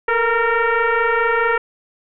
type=tone with frequency modulation; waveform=sine; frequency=449.7 Hz; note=A4; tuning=38 cents sharp; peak=-14 dBFS; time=0.08-1.58 s; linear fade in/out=5 ms; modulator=462 Hz; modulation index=3.6; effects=none